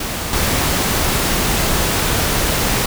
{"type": "noise with level steps", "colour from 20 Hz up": "pink", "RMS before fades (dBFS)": [-23, -17], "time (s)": [0, 2.86], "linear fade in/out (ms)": 5, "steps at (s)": 0.33, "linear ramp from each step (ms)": 2, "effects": []}